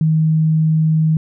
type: tone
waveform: sine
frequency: 157.9 Hz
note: D#3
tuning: 26 cents sharp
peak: -11 dBFS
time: 0.01-1.17 s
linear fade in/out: 2 ms
effects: none